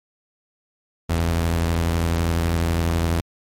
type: tone pair together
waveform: sawtooth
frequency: 47.86 / 83.7 Hz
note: G1 / E2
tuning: -41 / +27 cents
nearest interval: minor seventh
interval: 968 cents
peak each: -24 / -15 dBFS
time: 1.09-3.21 s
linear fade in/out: 10 ms
effects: MP3 64 kbps